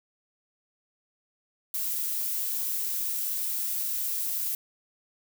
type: noise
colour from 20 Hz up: violet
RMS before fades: -30 dBFS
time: 1.74-4.55 s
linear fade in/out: 2 ms
effects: none